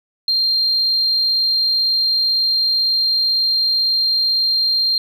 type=tone; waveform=sine; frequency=4186 Hz; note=C8; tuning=in tune; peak=-13 dBFS; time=0.28-4.98 s; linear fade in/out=2 ms; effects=tanh soft clip ceiling -9 dBFS + 9-bit